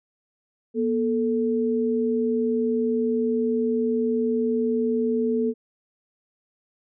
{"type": "tone pair together", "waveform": "sine", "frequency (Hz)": [239.9, 440], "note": ["A#3", "A4"], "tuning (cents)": [50, 0], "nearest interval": "major seventh", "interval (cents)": 1050, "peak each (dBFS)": -23, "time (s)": [0.74, 5.54], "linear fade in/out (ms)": 50, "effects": []}